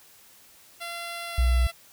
10% pulse tone with pitch glide, 685 to 673.2 Hz, F5 to E5, -34 to +36 cents, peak -25 dBFS, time 0.8-1.72 s, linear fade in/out 20 ms, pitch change -30 cents, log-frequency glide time 1.26-1.61 s
sine tone, 61.74 Hz, B1, in tune, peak -18 dBFS, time 1.38-1.67 s, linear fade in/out 5 ms
effects white hiss -54 dBFS RMS until 1.92 s

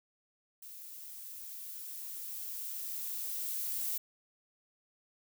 violet noise with level ramp, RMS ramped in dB -49 to -35 dBFS, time 0.62-3.98 s, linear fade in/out 5 ms, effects none

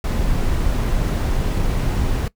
brown noise, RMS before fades -19 dBFS, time 0.04-2.28 s, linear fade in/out 2 ms, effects noise-tail reverb RT60 0.1 s tail -20 dB re dry

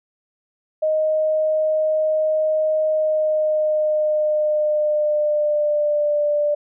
sine tone with pitch glide, 622.3 to 590.1 Hz, D#5 to D5, 0 to +8 cents, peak -16 dBFS, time 0.82-6.55 s, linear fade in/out 10 ms, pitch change -92 cents, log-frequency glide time 2.87-6.23 s, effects none

